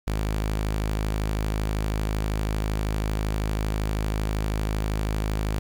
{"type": "tone", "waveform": "sawtooth", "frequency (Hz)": 52.7, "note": "G#1", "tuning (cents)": 26, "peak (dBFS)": -20, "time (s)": [0.07, 5.59], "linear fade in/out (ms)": 5, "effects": ["9-bit"]}